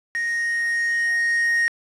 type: tone with level ramp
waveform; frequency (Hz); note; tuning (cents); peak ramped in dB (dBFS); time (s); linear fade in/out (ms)
triangle; 1864.7; A#6; 0; -20 to -15; 0.15-1.68; 0
effects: resampled to 24000 Hz + 7-bit